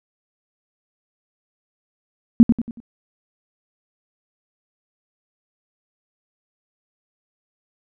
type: tone with echo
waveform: sine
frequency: 233.1 Hz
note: A#3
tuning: in tune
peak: -3 dBFS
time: 2.4-2.43 s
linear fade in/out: 0 ms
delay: 93 ms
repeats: 4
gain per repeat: -8 dB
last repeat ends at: 2.802 s
effects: none